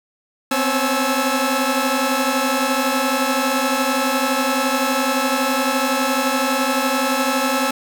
sawtooth tone cluster, 253.3 / 265.1 / 544 / 852 / 1317 Hz, B3 / C4 / C#5 / G#5 / E6, +44 / +23 / -33 / +44 / -2 cents, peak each -20 dBFS, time 0.51-7.71 s, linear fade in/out 5 ms, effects 7-bit

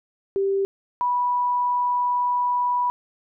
sine tone pair in turn, 392 / 981 Hz, G4 / B5, 0 / -12 cents, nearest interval octave + major third, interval 1588 cents, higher second, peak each -19 dBFS, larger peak neither, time 0.36-0.65 / 1.01-2.9 s, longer second, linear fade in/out 0 ms, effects none

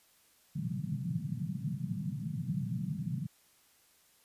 white band-pass noise, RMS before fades -36 dBFS, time 0.55-3.27 s, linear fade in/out 10 ms, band 120 to 190 Hz, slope 48 dB/octave, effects white hiss -66 dBFS RMS until 4.24 s + resampled to 32000 Hz

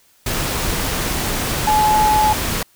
sine tone in noise, 854 Hz, G#5, 48 cents sharp, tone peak -12 dBFS, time 1.67-2.33 s, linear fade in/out 5 ms, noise pink, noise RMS -21 dBFS, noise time 0.26-2.63 s, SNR +6 dB, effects white hiss -55 dBFS RMS until 2.75 s

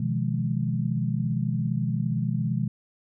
sine chord, F half-diminished seventh, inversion second, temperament just, 125.72 / 157.15 / 174.61 / 209.5 Hz, Cb3 / Eb3 / F3 / Ab3, +31 / +18 / 0 / +15 cents, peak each -27 / -29 / -31 / -30 dBFS, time 0-2.68 s, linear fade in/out 5 ms, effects none

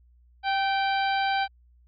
harmonic tone with a mistuned harmonic, 784 Hz, G5, in tune, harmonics 1 / 2 / 3 / 4 / 5 / 6, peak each -24 / -30 / -34 / -36 / -38 / -40 dBFS, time 0.43-1.48 s, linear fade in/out 50 ms, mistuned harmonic 2, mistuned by -32 cents, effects added 60 Hz sine -55 dBFS peak until 1.87 s

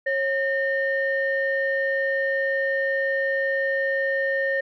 sine tone pair together, 544 / 1825.5 Hz, C#5 / A#6, -33 / -37 cents, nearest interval octave + major sixth, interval 2096 cents, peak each -23 dBFS, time 0.06-4.61 s, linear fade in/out 10 ms, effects tanh soft clip ceiling -14 dBFS

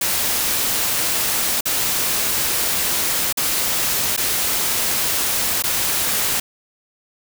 white noise with dropouts, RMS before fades -20 dBFS, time 0.01-6.4 s, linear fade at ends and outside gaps 5 ms, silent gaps 1.609-1.655 / 3.327-3.372 / 4.165-4.175 / 5.624-5.637 s, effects none

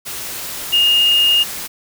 sine tone in noise, 2840 Hz, F7, 28 cents sharp, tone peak -10 dBFS, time 0.72-1.44 s, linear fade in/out 20 ms, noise white, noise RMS -27 dBFS, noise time 0.05-1.68 s, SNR +14 dB, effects none

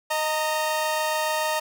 sawtooth tone pair together, 622.3 / 920 Hz, D#5 / A#5, 0 / -23 cents, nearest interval perfect fifth, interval 677 cents, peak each -22 dBFS, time 0.1-1.6 s, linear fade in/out 10 ms, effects none

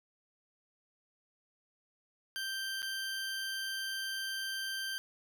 20% pulse tone with dropouts, 1568 Hz, G6, in tune, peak -31 dBFS, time 2.36-4.98 s, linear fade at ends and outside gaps 0 ms, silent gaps 2.82-2.828 s, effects none

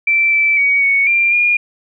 sine tone with pitch steps, 2336 / 2323 / 2253 / 2223 / 2379 / 2424 Hz, D7 / D7 / C#7 / C#7 / D7 / D#7, -10 / -20 / +28 / +4 / +22 / -46 cents, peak -10 dBFS, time 0.07-1.57 s, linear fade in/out 5 ms, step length 250 ms, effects none

